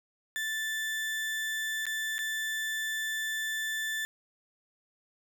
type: tone with dropouts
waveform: 35% pulse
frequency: 1760 Hz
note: A6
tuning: in tune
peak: -29 dBFS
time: 0.36-4.05 s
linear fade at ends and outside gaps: 0 ms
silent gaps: 1.855-1.866 / 2.182-2.19 s
effects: none